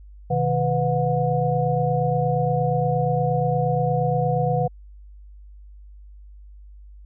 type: tone cluster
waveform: sine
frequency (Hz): 129.7 / 158.2 / 497.7 / 724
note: C3 / D#3 / B4 / F#5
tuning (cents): -15 / +29 / +13 / -38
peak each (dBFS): -24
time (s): 0.3-4.68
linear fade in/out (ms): 10
effects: added 50 Hz sine -41 dBFS peak until 7.05 s